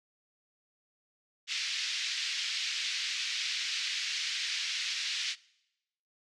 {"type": "band-pass noise", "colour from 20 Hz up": "white", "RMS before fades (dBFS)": -34, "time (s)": [1.47, 5.36], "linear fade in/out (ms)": 50, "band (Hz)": [2000, 5300], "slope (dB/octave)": 24, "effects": ["noise-tail reverb RT60 0.9 s tail -23 dB re dry", "low-pass 8000 Hz 12 dB/octave"]}